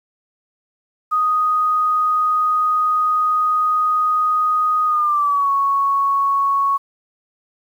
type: tone with pitch glide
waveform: sine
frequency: 1244.5 to 1108.7 Hz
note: D#6 to C#6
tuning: 0 to 0 cents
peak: -14 dBFS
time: 1.11-6.78 s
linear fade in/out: 20 ms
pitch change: -200 cents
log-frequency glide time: 4.86-5.5 s
effects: 8-bit